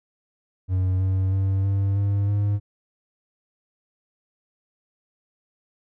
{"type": "tone with pitch steps", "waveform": "triangle", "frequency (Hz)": [92.9, 94.69, 96.51, 98.37, 100.26, 102.19], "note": ["F#2", "F#2", "G2", "G2", "G2", "G#2"], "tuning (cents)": [7, 41, -27, 7, 39, -27], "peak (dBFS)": -17, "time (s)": [0.68, 2.6], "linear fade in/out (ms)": 50, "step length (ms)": 320, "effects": []}